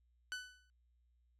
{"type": "tone with exponential decay", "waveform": "sawtooth", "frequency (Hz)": 1497, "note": "F#6", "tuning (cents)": 20, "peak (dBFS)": -34, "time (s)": [0.32, 0.7], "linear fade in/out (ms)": 0, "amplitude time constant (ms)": 81, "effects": ["added 60 Hz sine -70 dBFS peak until 1.39 s", "low-pass 8000 Hz 12 dB/octave"]}